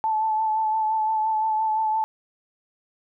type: tone with vibrato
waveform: sine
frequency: 873 Hz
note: A5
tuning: 14 cents flat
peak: -20 dBFS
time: 0.04-2.04 s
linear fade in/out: 0 ms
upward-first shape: sine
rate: 5.8 Hz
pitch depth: 24 cents each way
effects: none